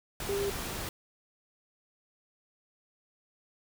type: tone in noise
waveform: sine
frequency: 399.6 Hz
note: G4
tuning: 33 cents sharp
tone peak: -29 dBFS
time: 0.29-0.5 s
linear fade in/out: 2 ms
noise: pink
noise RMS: -37 dBFS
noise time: 0.2-0.89 s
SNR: +5 dB
effects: none